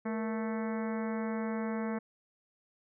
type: harmonic tone with a mistuned harmonic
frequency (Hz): 220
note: A3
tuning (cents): 0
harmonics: 1 / 2 / 3 / 4 / 5 / 6 / 7 / 8 / 9 / 10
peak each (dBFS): -33 / -39 / -43 / -45 / -47 / -49 / -50 / -51 / -52 / -53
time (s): 0.05-1.99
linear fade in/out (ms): 10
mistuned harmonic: 2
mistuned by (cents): +94
effects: none